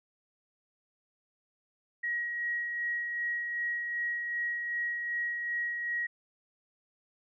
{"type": "tone with tremolo", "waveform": "sine", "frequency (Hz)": 1900, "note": "A#6", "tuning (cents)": 33, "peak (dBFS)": -29, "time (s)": [2.03, 6.07], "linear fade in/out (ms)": 10, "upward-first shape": "sine", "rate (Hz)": 2.6, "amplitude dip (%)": 35, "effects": []}